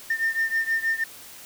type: beating tone pair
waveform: sine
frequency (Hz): 1806 / 1812.3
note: A6 / A#6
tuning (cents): +45 / -49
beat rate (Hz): 6.3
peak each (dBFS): -23 / -25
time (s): 0.1-1.04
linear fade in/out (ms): 5
effects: tanh soft clip ceiling -17 dBFS + white hiss -44 dBFS RMS until 1.45 s